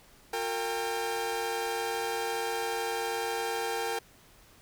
sawtooth tone cluster, 358.4 / 457.7 / 798 Hz, F4 / A#4 / G5, +45 / -32 / +31 cents, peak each -36 / -29 / -30 dBFS, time 0.33-3.99 s, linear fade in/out 5 ms, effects pink hiss -58 dBFS RMS until 4.61 s

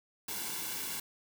white noise with comb filter, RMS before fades -38 dBFS, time 0.28-1 s, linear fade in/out 5 ms, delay 1.6 ms, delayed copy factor -0.65, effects none

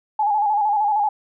sine tone with vibrato, 836 Hz, G#5, 11 cents sharp, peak -16 dBFS, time 0.19-1.09 s, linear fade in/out 5 ms, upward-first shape square, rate 13 Hz, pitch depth 49 cents each way, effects none

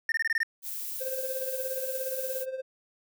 triangle tone bursts, 1816 Hz, A#6, 46 cents flat, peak -22 dBFS, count 7, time 0.09-0.432 s, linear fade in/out 2 ms, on 30 ms, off 22 ms
violet noise, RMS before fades -36 dBFS, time 0.62-2.46 s, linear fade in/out 50 ms
triangle tone with tremolo, 523.3 Hz, C5, in tune, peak -27 dBFS, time 1-2.62 s, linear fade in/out 20 ms, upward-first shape triangle, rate 17 Hz, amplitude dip 75%
effects none

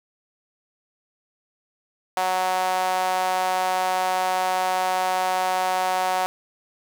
sawtooth tone with high-pass filter, 185 Hz, F#3, in tune, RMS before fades -23 dBFS, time 2.17-6.26 s, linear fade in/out 0 ms, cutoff 760 Hz, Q 3.6, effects none

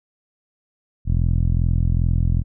10% pulse tone with low-pass filter, 42.49 Hz, F1, 47 cents flat, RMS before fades -18 dBFS, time 1.05-2.44 s, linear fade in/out 50 ms, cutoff 110 Hz, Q 0.84, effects none

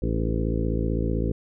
harmonic tone with a mistuned harmonic, 55.7 Hz, A1, 22 cents sharp, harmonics 1 / 2 / 3 / 4 / 5 / 6 / 7 / 8 / 9, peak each -26 / -29 / -31 / -32 / -33 / -34 / -34 / -35 / -36 dBFS, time 0.02-1.32 s, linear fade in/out 5 ms, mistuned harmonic 6, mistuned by -48 cents, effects none

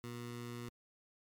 15% pulse tone with notch filter, 120 Hz, B2, 49 cents flat, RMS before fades -45 dBFS, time 0.04-0.69 s, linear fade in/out 0 ms, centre 590 Hz, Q 2, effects MP3 96 kbps

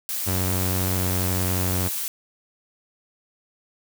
blue noise, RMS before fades -28 dBFS, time 0.09-2.08 s, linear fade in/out 0 ms
sawtooth tone with pitch glide, 92.5 to 91.65 Hz, F#2 to F#2, 0 to -16 cents, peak -19 dBFS, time 0.26-1.89 s, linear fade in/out 20 ms, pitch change -16 cents, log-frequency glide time 0.98-1.04 s
effects none

